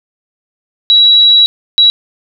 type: tone bursts at uneven times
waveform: sine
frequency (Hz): 3896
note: B7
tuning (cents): -24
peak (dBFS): -3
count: 2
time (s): 0.9-1.46 / 1.78-1.9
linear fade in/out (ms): 0
effects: none